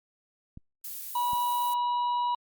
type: clicks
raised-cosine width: 5 ms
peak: -31 dBFS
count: 2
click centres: 0.574 / 1.333 s
type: noise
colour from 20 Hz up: violet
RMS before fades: -38 dBFS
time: 0.84-1.74 s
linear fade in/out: 5 ms
type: harmonic tone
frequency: 970 Hz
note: B5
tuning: 31 cents flat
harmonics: 1 / 3 / 4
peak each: -25 / -44 / -44 dBFS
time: 1.15-2.35 s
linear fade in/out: 5 ms
effects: Opus 48 kbps